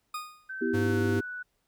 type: tone with exponential decay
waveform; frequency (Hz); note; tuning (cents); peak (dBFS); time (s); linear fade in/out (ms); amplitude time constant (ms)
40% pulse; 1234; D#6; -15; -30; 0.14-0.53; 5; 83
type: tone with pitch glide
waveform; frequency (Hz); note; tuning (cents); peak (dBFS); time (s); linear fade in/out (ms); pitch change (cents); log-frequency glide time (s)
sine; 1541 to 1480.8; G6 to F#6; -30 to +1; -35; 0.49-1.43; 10; -69; 0.8-0.99
type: chord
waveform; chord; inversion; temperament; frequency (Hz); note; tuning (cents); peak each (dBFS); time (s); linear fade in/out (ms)
sine; E minor; second; equal; 246.9 / 329.6 / 392; B3 / E4 / G4; 0 / 0 / 0; -30 / -31 / -29; 0.61-1.21; 10
type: tone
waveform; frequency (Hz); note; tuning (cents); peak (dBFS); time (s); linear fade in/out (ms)
square; 101.2; G#2; -44; -29; 0.73-1.21; 20
effects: pink hiss -75 dBFS RMS until 1.67 s